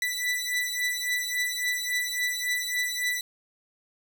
sawtooth beating tone pair, 1975.5 / 1979.1 Hz, B6 / B6, 0 / +3 cents, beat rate 3.6 Hz, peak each -26 dBFS, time 0.02-3.21 s, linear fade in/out 2 ms, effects 10-bit

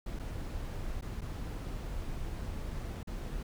brown noise with dropouts, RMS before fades -38 dBFS, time 0.06-3.43 s, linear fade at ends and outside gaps 5 ms, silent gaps 0.191-0.195 / 1.011-1.022 / 1.209-1.216 / 3.031-3.072 s, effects none

